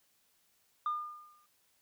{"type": "tone with exponential decay", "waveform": "sine", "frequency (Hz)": 1210, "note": "D#6", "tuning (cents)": -49, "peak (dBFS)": -27, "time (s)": [0.86, 1.46], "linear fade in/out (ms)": 2, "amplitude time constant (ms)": 130, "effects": ["tanh soft clip ceiling -27 dBFS", "white hiss -72 dBFS RMS until 1.81 s"]}